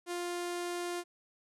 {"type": "tone with low-pass filter", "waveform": "sawtooth", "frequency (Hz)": 350.6, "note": "F4", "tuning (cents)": 7, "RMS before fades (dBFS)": -37, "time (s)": [0.06, 1.04], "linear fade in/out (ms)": 50, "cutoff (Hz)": 10000, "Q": 1.5, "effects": []}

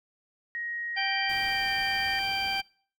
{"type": "tone with pitch glide", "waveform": "sine", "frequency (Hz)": [1884, 1838.8], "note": ["A#6", "A#6"], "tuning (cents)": [18, -24], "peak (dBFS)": -31, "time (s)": [0.55, 2.19], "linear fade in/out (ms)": 0, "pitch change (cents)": -42, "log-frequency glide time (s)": [1.44, 1.68]}
{"type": "harmonic tone", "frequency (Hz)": 784, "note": "G5", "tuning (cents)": 0, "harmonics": [1, 2, 3, 4, 6], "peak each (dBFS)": [-32, -37, -32, -34, -34], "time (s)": [0.96, 2.62], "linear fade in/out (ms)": 20}
{"type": "noise", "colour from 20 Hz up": "pink", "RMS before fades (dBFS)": -45, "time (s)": [1.29, 2.61], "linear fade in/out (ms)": 5}
{"effects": ["noise-tail reverb RT60 0.5 s tail -25 dB re dry"]}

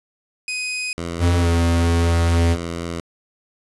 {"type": "tone", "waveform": "sawtooth", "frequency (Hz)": 2500, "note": "D#7", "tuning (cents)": 8, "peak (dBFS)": -20, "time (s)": [0.48, 0.93], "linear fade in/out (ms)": 2}
{"type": "tone with vibrato", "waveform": "10% pulse", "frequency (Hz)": 84.8, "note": "E2", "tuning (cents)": 50, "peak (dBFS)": -17, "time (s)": [0.98, 3], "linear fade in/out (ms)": 0, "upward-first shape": "triangle", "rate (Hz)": 3.9, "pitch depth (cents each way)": 14}
{"type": "tone with pitch glide", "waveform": "square", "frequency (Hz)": [87.31, 84.43], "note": ["F2", "E2"], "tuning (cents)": [0, 42], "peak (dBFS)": -15, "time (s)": [1.19, 2.57], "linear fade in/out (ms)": 50, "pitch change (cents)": -58, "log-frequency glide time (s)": [1.4, 1.49]}
{"effects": ["resampled to 24000 Hz", "7-bit"]}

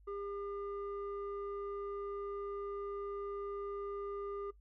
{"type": "tone with low-pass filter", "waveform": "square", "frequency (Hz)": 402.3, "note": "G4", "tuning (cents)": 45, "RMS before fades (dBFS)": -42, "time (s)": [0.07, 4.51], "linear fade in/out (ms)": 10, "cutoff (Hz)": 960, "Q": 7.3, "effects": ["noise-tail reverb RT60 0.1 s tail -18 dB re dry", "added 50 Hz sine -59 dBFS peak until 4.6 s"]}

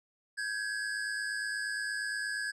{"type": "tone pair together", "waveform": "square", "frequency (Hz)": [1568, 1676.5], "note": ["G6", "G#6"], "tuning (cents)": [0, 16], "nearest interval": "minor second", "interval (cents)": 116, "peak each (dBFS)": [-39, -35], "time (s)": [0.37, 2.52], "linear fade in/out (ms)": 20, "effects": ["resampled to 24000 Hz"]}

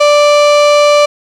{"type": "tone", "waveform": "35% pulse", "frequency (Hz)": 587.3, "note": "D5", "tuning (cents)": 0, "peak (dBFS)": -3, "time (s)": [0, 1.06], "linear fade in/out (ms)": 10, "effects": ["low-pass 6000 Hz 12 dB/octave", "7-bit"]}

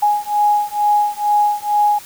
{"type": "beating tone pair", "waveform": "sine", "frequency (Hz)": [830, 832.2], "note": ["G#5", "G#5"], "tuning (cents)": [-1, 3], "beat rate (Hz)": 2.2, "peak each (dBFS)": -16, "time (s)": [0.02, 1.99], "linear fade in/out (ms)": 10, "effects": ["white hiss -38 dBFS RMS until 2.05 s"]}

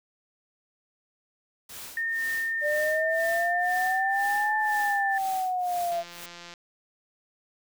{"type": "noise with tremolo", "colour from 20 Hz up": "white", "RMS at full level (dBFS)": -40, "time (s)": [1.69, 6.26], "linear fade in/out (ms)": 5, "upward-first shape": "sine", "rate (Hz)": 2, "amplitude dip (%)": 95}
{"type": "tone with pitch glide", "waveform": "sine", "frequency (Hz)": [1825, 1771], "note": ["A#6", "A6"], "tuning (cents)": [-37, 11], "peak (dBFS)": -26, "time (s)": [1.97, 5.18], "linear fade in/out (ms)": 2, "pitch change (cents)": -52, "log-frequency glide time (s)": [2.08, 4.8]}
{"type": "exponential two-way sweep", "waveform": "sine", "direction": "up then down", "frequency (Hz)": [587.3, 857, 676], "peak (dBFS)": -25, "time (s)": [2.61, 6.04], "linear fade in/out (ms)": 50, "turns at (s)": 4.58}
{"type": "click train", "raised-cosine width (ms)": 0.2, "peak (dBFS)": -26, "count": 108, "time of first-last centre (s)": [5.92, 6.538], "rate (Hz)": 173}
{"effects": []}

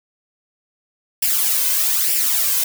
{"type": "noise with flanger", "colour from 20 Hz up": "blue", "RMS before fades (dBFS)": -18, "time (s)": [1.22, 2.64], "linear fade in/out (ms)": 5, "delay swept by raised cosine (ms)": [0.38, 1.98], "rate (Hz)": 1.1, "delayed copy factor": 0.65, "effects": []}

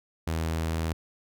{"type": "tone", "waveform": "sawtooth", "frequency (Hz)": 81, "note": "E2", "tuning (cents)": -30, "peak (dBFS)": -23, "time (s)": [0.27, 0.93], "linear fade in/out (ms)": 5, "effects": []}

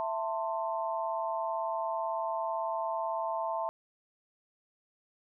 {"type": "tone cluster", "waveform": "sine", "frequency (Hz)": [663, 892, 1050], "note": ["E5", "A5", "C6"], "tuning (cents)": [10, 23, 6], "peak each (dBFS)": [-34, -34, -37], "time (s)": [0, 3.69], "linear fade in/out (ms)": 0, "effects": []}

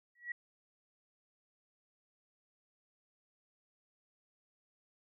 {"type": "tone with exponential growth", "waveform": "sine", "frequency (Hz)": 1925, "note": "B6", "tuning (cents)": -45, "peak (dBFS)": -33, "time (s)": [0.15, 0.32], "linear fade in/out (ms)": 5, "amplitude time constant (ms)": 36, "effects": []}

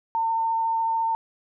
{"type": "tone with vibrato", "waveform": "sine", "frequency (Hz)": 905, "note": "A5", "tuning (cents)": 48, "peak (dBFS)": -21, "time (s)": [0.15, 1.15], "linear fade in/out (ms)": 0, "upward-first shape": "sine", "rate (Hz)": 14, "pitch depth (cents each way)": 9, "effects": []}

